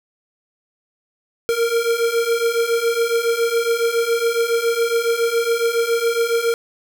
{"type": "beating tone pair", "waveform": "square", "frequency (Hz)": [460, 467.2], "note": ["A#4", "A#4"], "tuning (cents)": [-23, 4], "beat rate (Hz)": 7.2, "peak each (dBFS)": [-22, -19], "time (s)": [1.49, 6.54], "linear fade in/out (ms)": 0, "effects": []}